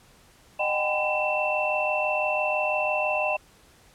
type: tone cluster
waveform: sine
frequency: 611 / 757 / 803 / 1009 / 2683 Hz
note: D#5 / F#5 / G5 / B5 / E7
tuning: -32 / +39 / +41 / +37 / +30 cents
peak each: -27 / -30 / -33 / -33 / -27 dBFS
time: 0.59-3.37 s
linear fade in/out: 10 ms
effects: pink hiss -56 dBFS RMS until 3.94 s + low-pass 12000 Hz 12 dB/octave